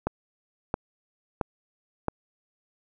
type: click train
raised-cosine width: 1 ms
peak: -11 dBFS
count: 4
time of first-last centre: 0.07-2.083 s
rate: 1.49 Hz
effects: none